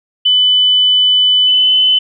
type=tone with pitch glide; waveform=sine; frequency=3000 to 3024 Hz; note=F#7 to F#7; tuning=+23 to +37 cents; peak=-7 dBFS; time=0.25-1.99 s; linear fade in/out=10 ms; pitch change=+14 cents; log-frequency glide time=1.44-1.72 s; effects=none